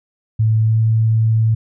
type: tone with pitch glide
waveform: sine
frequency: 110.2 to 111.48 Hz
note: A2 to A2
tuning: +3 to +23 cents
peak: -11 dBFS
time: 0.39-1.55 s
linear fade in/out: 10 ms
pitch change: +20 cents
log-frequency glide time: 0.61-0.78 s
effects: none